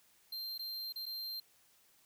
square tone with dropouts, 4164 Hz, C8, 9 cents flat, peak -40 dBFS, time 0.32-1.4 s, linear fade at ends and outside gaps 5 ms, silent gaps 0.579-0.592 / 0.925-0.958 / 1.057-1.063 s, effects white hiss -68 dBFS RMS until 2.05 s

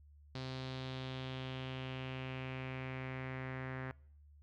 sawtooth tone with low-pass filter sweep, 130.5 Hz, C3, 4 cents flat, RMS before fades -43 dBFS, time 0.35-3.91 s, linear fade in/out 0 ms, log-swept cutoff 4300 to 1800 Hz, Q 3.4, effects noise-tail reverb RT60 0.6 s tail -24 dB re dry + added 73 Hz sine -58 dBFS peak until 4.42 s

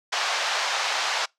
pink band-pass noise, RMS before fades -26 dBFS, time 0.12-1.26 s, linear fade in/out 10 ms, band 700 to 6000 Hz, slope 24 dB/octave, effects noise-tail reverb RT60 0.2 s tail -26 dB re dry

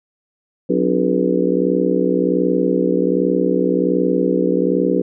harmonic tone with a mistuned harmonic, 61.3 Hz, B1, 12 cents flat, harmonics 3 / 4 / 5 / 6 / 7 / 8, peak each -21 / -21 / -21 / -21 / -21 / -21 dBFS, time 0.69-5.02 s, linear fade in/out 10 ms, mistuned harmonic 4, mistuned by +140 cents, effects none

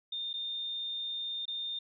sine tone with dropouts, 3629 Hz, A#7, 47 cents flat, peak -34 dBFS, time 0.12-1.79 s, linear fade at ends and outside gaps 5 ms, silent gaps 0.331-0.338 / 1.455-1.479 s, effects none

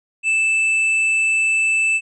sine tone with tanh clipping, 2637 Hz, E7, in tune, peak -16 dBFS, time 0.23-2.01 s, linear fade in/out 50 ms, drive 7 dB, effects resampled to 22050 Hz

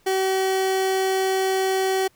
30% pulse tone, 380.9 Hz, G4, 50 cents flat, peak -17 dBFS, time 0.06-2.08 s, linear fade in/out 10 ms, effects pink hiss -60 dBFS RMS until 2.15 s

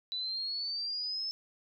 sine exponential sweep, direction up, 3951 to 5280 Hz, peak -33 dBFS, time 0.12-1.31 s, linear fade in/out 0 ms, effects none

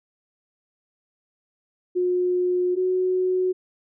sine tone pair in turn, 360.4 / 368.8 Hz, F#4 / F#4, -45 / -6 cents, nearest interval unison, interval 39 cents, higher second, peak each -19 dBFS, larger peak neither, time 1.95-2.76 / 2.76-3.53 s, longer first, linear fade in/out 20 ms, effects none

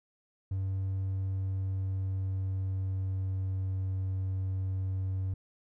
triangle tone with pitch glide, 95.9 to 94.85 Hz, G2 to F#2, -37 to +43 cents, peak -27 dBFS, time 0.51-5.34 s, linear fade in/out 5 ms, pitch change -20 cents, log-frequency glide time 0.92-3.99 s, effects tanh soft clip ceiling -23 dBFS

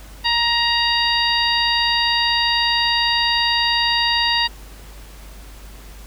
harmonic tone, 940 Hz, A#5, 14 cents sharp, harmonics 1 / 2 / 3 / 4 / 5, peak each -22 / -22 / -22 / -22 / -22 dBFS, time 0.24-4.48 s, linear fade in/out 20 ms, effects added 50 Hz sine -37 dBFS peak until 6.06 s + pink hiss -44 dBFS RMS until 6.06 s

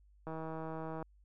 click train, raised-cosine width 1 ms, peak -29 dBFS, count 122, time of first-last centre 0.27-1.026 s, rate 160 Hz, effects added 50 Hz sine -61 dBFS peak until 1.24 s

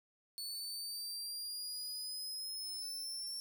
sawtooth linear sweep, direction up, 4435 to 5450 Hz, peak -38 dBFS, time 0.38-3.4 s, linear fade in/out 0 ms, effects none

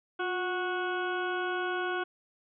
harmonic tone with a mistuned harmonic, 367.6 Hz, F#4, 11 cents flat, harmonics 1 / 2 / 3 / 4 / 6 / 7 / 8 / 9, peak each -33 / -37 / -38 / -34 / -49 / -47 / -48 / -47 dBFS, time 0.19-2.04 s, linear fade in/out 10 ms, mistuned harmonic 1, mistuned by -49 cents, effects none

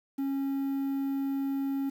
triangle tone with quantisation, 274.2 Hz, C#4, 19 cents flat, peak -26 dBFS, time 0.18-1.9 s, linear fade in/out 10 ms, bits 9, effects none

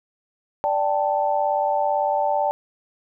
sine chord, D suspended fourth, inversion none, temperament just, 587.3 / 783.1 / 881 Hz, D5 / G5 / A5, 0 / -2 / +2 cents, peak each -23 dBFS, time 0.64-2.51 s, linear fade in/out 0 ms, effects none

